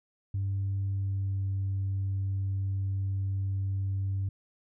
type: tone with pitch glide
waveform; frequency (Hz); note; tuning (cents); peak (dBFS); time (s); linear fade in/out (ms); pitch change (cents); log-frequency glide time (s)
sine; 98 to 97.15; G2 to G2; 0 to -15; -26; 0.34-4.29; 5; -15; 0.88-1.45
effects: tanh soft clip ceiling -25 dBFS